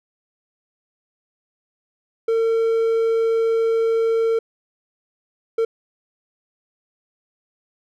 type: tone bursts at uneven times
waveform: triangle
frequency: 453.5 Hz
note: A#4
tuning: 48 cents flat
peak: -14 dBFS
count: 2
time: 2.28-4.39 / 5.58-5.65 s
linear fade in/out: 5 ms
effects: none